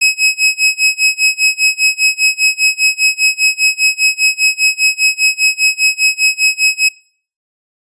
sawtooth tone with tremolo, 2556 Hz, D#7, 46 cents sharp, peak -3 dBFS, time 0.01-6.89 s, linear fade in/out 10 ms, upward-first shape sine, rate 5 Hz, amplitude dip 95%, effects noise-tail reverb RT60 0.5 s tail -25 dB re dry + resampled to 22050 Hz

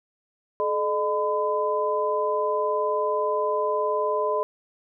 sine tone cluster, 428.2 / 609 / 1010 Hz, A4 / D#5 / B5, -47 / -37 / +39 cents, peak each -26 dBFS, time 0.6-4.43 s, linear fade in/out 0 ms, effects none

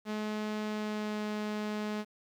sawtooth tone with pitch glide, 213.1 to 211.4 Hz, G#3 to G#3, +45 to +31 cents, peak -29 dBFS, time 0.05-2.05 s, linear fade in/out 50 ms, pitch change -14 cents, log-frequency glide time 0.67-1.24 s, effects low-pass 5000 Hz 12 dB/octave + 10-bit

